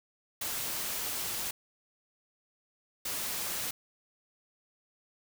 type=noise bursts at uneven times; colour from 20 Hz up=white; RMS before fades=-35 dBFS; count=2; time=0.41-1.51 / 3.05-3.71 s; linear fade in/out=5 ms; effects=none